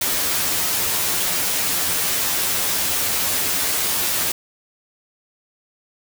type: noise with comb filter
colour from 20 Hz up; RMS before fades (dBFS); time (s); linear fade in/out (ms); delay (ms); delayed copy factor
white; -21; 0.01-4.32; 5; 11; +0.7
effects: none